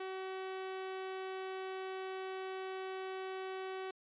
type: tone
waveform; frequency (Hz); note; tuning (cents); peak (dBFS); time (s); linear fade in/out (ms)
sawtooth; 378.6; F#4; +40; -36; 0-3.91; 5
effects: resampled to 8000 Hz